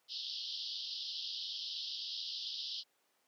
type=band-pass noise; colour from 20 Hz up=white; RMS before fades=-42 dBFS; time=0.08-2.84 s; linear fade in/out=50 ms; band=3000 to 5200 Hz; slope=96 dB/octave; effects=pink hiss -75 dBFS RMS until 3.27 s + high-pass 400 Hz 12 dB/octave